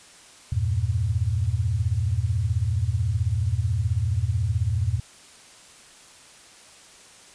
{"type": "chord", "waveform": "sine", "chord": "E diminished", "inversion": "none", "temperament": "equal", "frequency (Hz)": [82.41, 98, 116.54], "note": ["E2", "G2", "Bb2"], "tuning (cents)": [0, 0, 0], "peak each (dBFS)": [-26, -25, -25], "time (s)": [0.52, 5], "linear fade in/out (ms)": 5, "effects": ["white hiss -49 dBFS RMS until 7.34 s", "resampled to 22050 Hz"]}